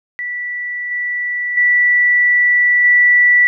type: tone with level steps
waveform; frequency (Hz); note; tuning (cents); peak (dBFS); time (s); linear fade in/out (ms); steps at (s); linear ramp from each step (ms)
sine; 1960; B6; -14; -20 / -17 / -9 / -7; 0.19-3.47; 0; 0.91 / 1.57 / 2.84; 5
effects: none